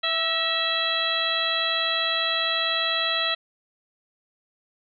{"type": "harmonic tone with a mistuned harmonic", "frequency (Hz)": 659.3, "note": "E5", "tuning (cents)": 0, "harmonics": [1, 2, 3, 4, 5, 6], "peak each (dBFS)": [-32, -30, -30, -31, -27, -27], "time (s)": [0.03, 3.35], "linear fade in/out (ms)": 10, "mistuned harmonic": 3, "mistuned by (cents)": -52, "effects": []}